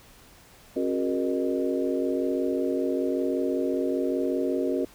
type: tone cluster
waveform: sine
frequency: 270.7 / 365.7 / 410.9 / 471.9 / 613 Hz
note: C#4 / F#4 / G#4 / A#4 / D#5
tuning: -41 / -20 / -18 / +21 / -26 cents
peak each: -28 / -28 / -36 / -30 / -33 dBFS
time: 0.76-4.85 s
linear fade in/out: 5 ms
effects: pink hiss -53 dBFS RMS until 4.94 s